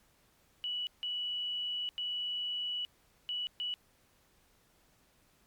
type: tone bursts at uneven times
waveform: sine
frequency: 2947 Hz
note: F#7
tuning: 8 cents flat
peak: -33 dBFS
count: 5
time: 0.64-0.87 / 1.03-1.89 / 1.98-2.85 / 3.29-3.47 / 3.6-3.74 s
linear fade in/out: 0 ms
effects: pink hiss -68 dBFS RMS until 5.46 s + MP3 96 kbps